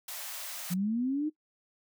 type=high-pass noise; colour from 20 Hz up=white; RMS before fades=-40 dBFS; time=0.08-0.74 s; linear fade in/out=5 ms; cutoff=560 Hz; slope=96 dB/octave
type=linear sweep; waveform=sine; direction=up; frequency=171.7 to 313.1 Hz; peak=-27 dBFS; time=0.7-1.3 s; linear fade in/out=20 ms
effects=noise-tail reverb RT60 0.1 s tail -20 dB re dry